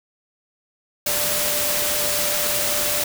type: tone in noise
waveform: sine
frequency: 591 Hz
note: D5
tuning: 11 cents sharp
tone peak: -29 dBFS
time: 1.06-3.04 s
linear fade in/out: 5 ms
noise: white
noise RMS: -22 dBFS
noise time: 1.06-3.04 s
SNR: -10 dB
effects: none